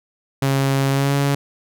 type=tone with pitch glide; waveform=sawtooth; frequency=136.5 to 140.58 Hz; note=C#3 to C#3; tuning=-26 to +25 cents; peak=-12 dBFS; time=0.42-1.35 s; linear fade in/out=5 ms; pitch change=+51 cents; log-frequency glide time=0.9-1.14 s; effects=none